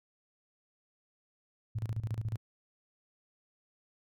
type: tone with tremolo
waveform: sine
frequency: 110 Hz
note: A2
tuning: in tune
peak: -30 dBFS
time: 1.75-2.37 s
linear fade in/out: 10 ms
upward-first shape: square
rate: 14 Hz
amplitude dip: 80%
effects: none